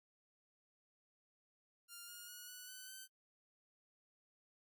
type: tone with pitch steps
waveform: 5% pulse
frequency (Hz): 1400 / 1426.1 / 1452.7 / 1479.8 / 1507.4 / 1535.6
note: F6 / F6 / F#6 / F#6 / F#6 / G6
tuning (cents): +4 / +36 / -32 / 0 / +32 / -36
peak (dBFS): -40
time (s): 1.88-3.08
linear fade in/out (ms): 50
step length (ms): 200
effects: AAC 64 kbps